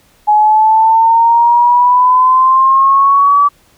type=exponential sweep; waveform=sine; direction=up; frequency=839 to 1154 Hz; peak=-5 dBFS; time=0.27-3.49 s; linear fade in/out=20 ms; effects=pink hiss -50 dBFS RMS until 3.77 s